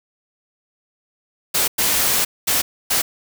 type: noise bursts at uneven times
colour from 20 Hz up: white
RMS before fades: -18 dBFS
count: 4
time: 1.54-1.68 / 1.78-2.25 / 2.47-2.62 / 2.9-3.02 s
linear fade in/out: 10 ms
effects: none